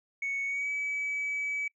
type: tone with pitch glide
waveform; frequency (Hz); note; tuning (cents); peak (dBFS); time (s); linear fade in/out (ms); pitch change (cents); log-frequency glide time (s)
sine; 2219 to 2287; C#7 to D7; +1 to -47; -28; 0.22-1.68; 5; +52; 0.46-0.7
effects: noise-tail reverb RT60 0.1 s tail -25 dB re dry + tanh soft clip ceiling -27 dBFS